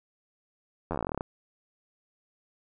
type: slowing click train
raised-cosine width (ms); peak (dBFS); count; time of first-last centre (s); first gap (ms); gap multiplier
1; -17; 16; 0.91-1.209; 11; 1.08
effects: none